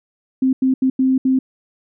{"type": "tone bursts at uneven times", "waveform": "sine", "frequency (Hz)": 261.6, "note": "C4", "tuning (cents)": 0, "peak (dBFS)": -12, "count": 5, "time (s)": [[0.42, 0.53], [0.62, 0.74], [0.82, 0.9], [0.99, 1.18], [1.25, 1.39]], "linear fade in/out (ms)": 5, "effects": []}